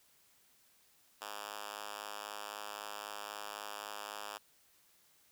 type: tone with high-pass filter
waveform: 5% pulse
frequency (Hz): 103.83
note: G#2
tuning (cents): 0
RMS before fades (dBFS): -45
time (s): 1.21-4.38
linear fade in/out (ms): 5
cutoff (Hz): 800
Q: 0.63
effects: white hiss -68 dBFS RMS until 5.31 s